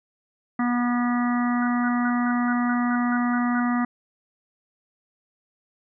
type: harmonic tone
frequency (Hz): 242.7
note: B3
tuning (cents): -30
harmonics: 1 / 3 / 4 / 5 / 6 / 7 / 8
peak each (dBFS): -21 / -31 / -36 / -30 / -40 / -39 / -34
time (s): 0.59-3.85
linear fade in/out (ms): 5
type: tone bursts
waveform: sine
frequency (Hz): 1468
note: F#6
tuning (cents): -14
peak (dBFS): -28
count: 10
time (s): 1.62-3.6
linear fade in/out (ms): 5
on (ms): 54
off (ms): 160
effects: none